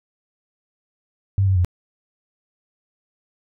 sine tone with pitch steps, 97.9 / 95.3 / 89.1 Hz, G2 / G2 / F2, -2 / -48 / +35 cents, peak -14 dBFS, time 1.38-1.647 s, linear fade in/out 0 ms, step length 89 ms, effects none

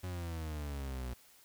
40% pulse exponential sweep, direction down, 92.5 to 60.8 Hz, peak -37 dBFS, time 0.03-1.14 s, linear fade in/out 10 ms, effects white hiss -62 dBFS RMS until 1.44 s

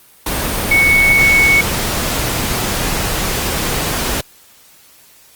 sine tone in noise, 2217 Hz, C#7, in tune, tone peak -8 dBFS, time 0.71-1.61 s, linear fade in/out 5 ms, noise pink, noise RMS -18 dBFS, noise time 0.26-4.21 s, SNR +7 dB, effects white hiss -46 dBFS RMS until 5.35 s + Opus 32 kbps

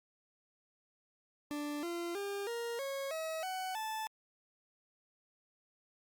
40% pulse tone with pitch steps, 293.7 / 343.3 / 401.2 / 468.9 / 548.1 / 640.6 / 748.7 / 875 Hz, D4 / F4 / G4 / A#4 / C#5 / E5 / F#5 / A5, 0 / -30 / +40 / +10 / -20 / -50 / +20 / -10 cents, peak -36 dBFS, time 1.51-4.07 s, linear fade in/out 0 ms, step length 320 ms, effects Opus 48 kbps

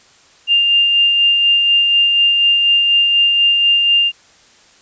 sine tone with tremolo, 2800 Hz, F7, 4 cents sharp, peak -8 dBFS, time 0.47-4.12 s, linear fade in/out 50 ms, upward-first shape sine, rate 4.1 Hz, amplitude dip 30%, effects white hiss -48 dBFS RMS until 4.81 s + resampled to 16000 Hz

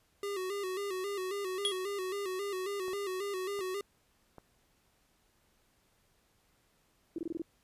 square tone with vibrato, 387.1 Hz, G4, 22 cents flat, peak -35 dBFS, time 0.23-3.81 s, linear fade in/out 2 ms, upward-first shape square, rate 3.7 Hz, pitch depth 72 cents each way
square tone with exponential decay, 3322 Hz, G#7, in tune, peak -26 dBFS, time 1.65-1.84 s, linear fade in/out 0 ms, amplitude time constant 41 ms
clicks, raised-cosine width 1 ms, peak -35 dBFS, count 4, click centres 2.882 / 2.933 / 3.591 / 4.383 s
sine tone bursts, 329.6 Hz, E4, in tune, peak -33 dBFS, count 6, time 7.16-7.419 s, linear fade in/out 2 ms, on 24 ms, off 23 ms
effects pink hiss -71 dBFS RMS until 7.63 s + resampled to 32000 Hz

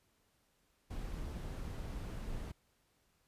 brown noise, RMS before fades -42 dBFS, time 0.9-2.52 s, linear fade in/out 10 ms, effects pink hiss -75 dBFS RMS until 3.27 s + resampled to 32000 Hz

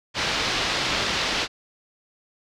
white low-pass noise, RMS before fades -25 dBFS, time 0.14-1.48 s, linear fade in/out 50 ms, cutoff 4700 Hz, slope 24 dB/octave, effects none

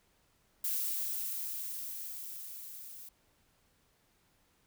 violet noise with level ramp, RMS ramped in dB -33 to -49 dBFS, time 0.64-3.09 s, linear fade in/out 5 ms, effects pink hiss -71 dBFS RMS until 4.66 s

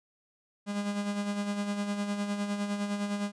45% pulse tone with tremolo, 203.8 Hz, G#3, 32 cents flat, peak -28 dBFS, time 0.66-3.32 s, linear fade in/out 50 ms, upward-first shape sine, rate 9.8 Hz, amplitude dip 50%, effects resampled to 22050 Hz

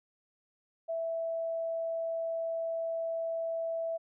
sine tone, 659.3 Hz, E5, in tune, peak -31 dBFS, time 0.88-3.98 s, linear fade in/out 20 ms, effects none

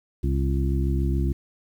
harmonic tone with a mistuned harmonic, 67.2 Hz, C2, 47 cents sharp, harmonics 1 / 2 / 3 / 4 / 5, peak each -22 / -27 / -32 / -33 / -32 dBFS, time 0.23-1.33 s, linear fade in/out 10 ms, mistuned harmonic 5, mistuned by +32 cents, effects 9-bit

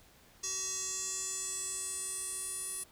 square tone with band-pass filter sweep, 378.9 Hz, F#4, 41 cents sharp, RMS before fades -38 dBFS, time 0.43-2.84 s, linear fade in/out 10 ms, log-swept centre 6300 to 10000 Hz, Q 6.1, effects pink hiss -61 dBFS RMS until 2.91 s

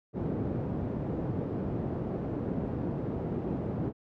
pink band-pass noise, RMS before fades -33 dBFS, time 0.13-3.93 s, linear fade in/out 50 ms, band 110 to 410 Hz, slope 12 dB/octave, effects none

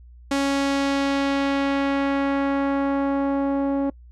sawtooth tone with low-pass filter sweep, 277.2 Hz, C#4, in tune, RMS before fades -22 dBFS, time 0.31-3.9 s, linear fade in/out 5 ms, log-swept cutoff 8000 to 650 Hz, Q 0.85, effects noise-tail reverb RT60 0.1 s tail -25 dB re dry + added 60 Hz sine -43 dBFS peak until 4.11 s

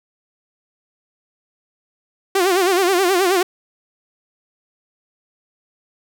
sawtooth tone with vibrato, 370.2 Hz, F#4, 1 cent sharp, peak -10 dBFS, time 2.35-3.43 s, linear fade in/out 5 ms, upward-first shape sine, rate 9.4 Hz, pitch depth 120 cents each way, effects none

